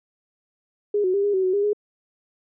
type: tone with pitch steps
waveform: sine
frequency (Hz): 412.7 / 369.2 / 400.1 / 408.8 / 378 / 371 / 405.2 / 415.8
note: G#4 / F#4 / G4 / G#4 / F#4 / F#4 / G#4 / G#4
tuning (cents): -11 / -4 / +35 / -27 / +37 / +5 / -43 / +2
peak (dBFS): -18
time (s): 0.94-1.732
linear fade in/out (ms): 5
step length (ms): 99
effects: none